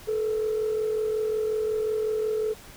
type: tone pair together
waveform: sine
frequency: 433.3 / 478.8 Hz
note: A4 / A#4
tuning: -27 / +46 cents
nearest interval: major second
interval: 173 cents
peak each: -23 / -32 dBFS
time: 0.07-2.54 s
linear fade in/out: 20 ms
effects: tanh soft clip ceiling -19 dBFS + pink hiss -47 dBFS RMS until 2.76 s